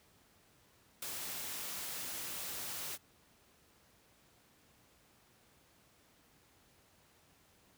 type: noise with ADSR envelope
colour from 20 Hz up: white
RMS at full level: -39 dBFS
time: 1.02-2.98 s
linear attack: 5 ms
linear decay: 9 ms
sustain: -3 dB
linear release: 38 ms
effects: pink hiss -67 dBFS RMS until 7.77 s + high-pass 60 Hz 12 dB/octave